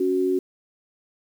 sine tone pair together, 277.2 / 370 Hz, C#4 / F#4, 0 / 0 cents, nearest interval perfect fourth, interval 500 cents, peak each -25 / -20 dBFS, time 0-0.39 s, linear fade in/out 5 ms, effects 8-bit

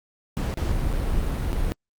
brown noise with dropouts, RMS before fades -24 dBFS, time 0.37-1.72 s, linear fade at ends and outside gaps 0 ms, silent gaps 0.54-0.573 / 0.928-0.935 / 1.523-1.53 s, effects Opus 48 kbps

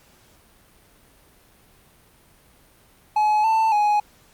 triangle tone with pitch steps, 849 / 888 / 835 Hz, G#5 / A5 / G#5, +38 / +16 / +9 cents, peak -14 dBFS, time 3.16-4 s, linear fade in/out 5 ms, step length 280 ms, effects pink hiss -55 dBFS RMS until 4.33 s + Opus 48 kbps

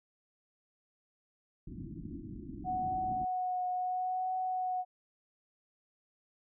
white low-pass noise, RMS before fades -44 dBFS, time 1.67-3.25 s, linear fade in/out 5 ms, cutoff 340 Hz, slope 96 dB/octave
sine tone with vibrato, 737 Hz, F#5, 7 cents flat, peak -31 dBFS, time 2.64-4.85 s, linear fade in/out 50 ms, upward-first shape triangle, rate 0.73 Hz, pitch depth 21 cents each way
effects none

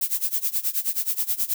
violet noise with tremolo, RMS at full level -22 dBFS, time 0.01-1.54 s, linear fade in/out 5 ms, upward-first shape sine, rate 9.4 Hz, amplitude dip 90%, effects none

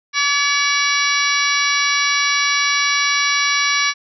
harmonic tone with a mistuned harmonic, 568 Hz, C#5, 42 cents sharp, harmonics 2 / 3 / 4 / 5 / 6 / 7 / 8 / 9 / 10, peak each -22 / -22 / -19 / -28 / -29 / -23 / -29 / -28 / -24 dBFS, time 0.13-3.94 s, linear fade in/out 50 ms, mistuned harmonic 2, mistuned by +21 cents, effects none

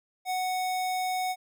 square tone, 740 Hz, F#5, in tune, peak -28 dBFS, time 0.25-1.36 s, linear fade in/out 50 ms, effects none

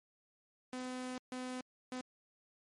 sawtooth tone bursts at uneven times, 253.7 Hz, B3, 47 cents sharp, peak -36 dBFS, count 3, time 0.73-1.18 / 1.32-1.61 / 1.92-2.01 s, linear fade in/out 2 ms, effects MP3 48 kbps

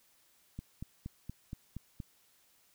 click train, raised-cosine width 5 ms, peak -28 dBFS, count 7, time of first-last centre 0.59-2.002 s, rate 4.25 Hz, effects white hiss -68 dBFS RMS until 2.74 s

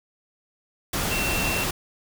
sine tone in noise, 2700 Hz, E7, 41 cents sharp, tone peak -27 dBFS, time 1.11-1.64 s, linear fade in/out 5 ms, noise pink, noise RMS -26 dBFS, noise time 0.93-1.71 s, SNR -4 dB, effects none

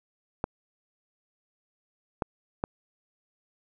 clicks, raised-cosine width 1 ms, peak -13 dBFS, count 3, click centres 0.441 / 2.222 / 2.639 s, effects none

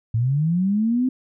sine linear sweep, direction up, 108 to 261.6 Hz, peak -17 dBFS, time 0.14-1.09 s, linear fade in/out 5 ms, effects none

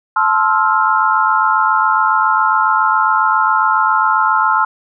sine chord, F major seventh, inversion first, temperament just, 873.1 / 1047.7 / 1309.6 / 1396.9 Hz, A5 / C6 / E6 / F6, -14 / +2 / -12 / 0 cents, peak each -16 dBFS, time 0.16-4.65 s, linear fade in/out 5 ms, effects none

